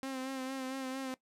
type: tone with vibrato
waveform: sawtooth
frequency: 263.6 Hz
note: C4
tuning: 13 cents sharp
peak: -33 dBFS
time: 0.03-1.14 s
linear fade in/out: 0 ms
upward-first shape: sine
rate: 4.4 Hz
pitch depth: 35 cents each way
effects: noise-tail reverb RT60 0.1 s tail -18 dB re dry + low-pass 12000 Hz 12 dB/octave